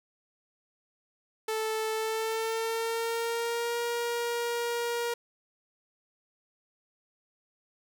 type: tone with pitch glide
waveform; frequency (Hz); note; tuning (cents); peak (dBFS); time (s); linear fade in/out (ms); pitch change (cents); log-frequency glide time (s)
sawtooth; 438.8 to 473; A4 to A#4; -5 to +25; -25; 1.48-5.14; 5; +130; 1.92-3.79
effects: none